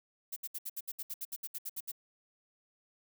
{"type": "noise bursts", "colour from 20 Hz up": "violet", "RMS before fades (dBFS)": -39, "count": 15, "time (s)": [0.32, 1.918], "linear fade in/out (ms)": 10, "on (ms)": 44, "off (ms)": 67, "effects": []}